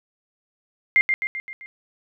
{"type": "tone with echo", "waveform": "sine", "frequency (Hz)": 2100, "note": "C7", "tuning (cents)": 6, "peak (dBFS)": -12, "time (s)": [0.96, 1.01], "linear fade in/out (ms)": 0, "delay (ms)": 130, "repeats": 5, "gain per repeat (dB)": -5, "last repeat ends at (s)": 1.66, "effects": []}